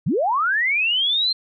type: linear sweep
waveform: sine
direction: up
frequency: 109.3 to 4201 Hz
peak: -17 dBFS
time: 0.06-1.33 s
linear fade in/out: 10 ms
effects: none